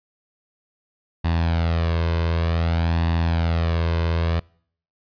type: tone with flanger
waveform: sawtooth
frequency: 83.3 Hz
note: E2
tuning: 19 cents sharp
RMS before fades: -21 dBFS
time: 1.24-4.4 s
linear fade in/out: 10 ms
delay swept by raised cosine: 1.1 to 1.96 ms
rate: 0.54 Hz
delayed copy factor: +0.55
effects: noise-tail reverb RT60 0.6 s tail -26 dB re dry + resampled to 11025 Hz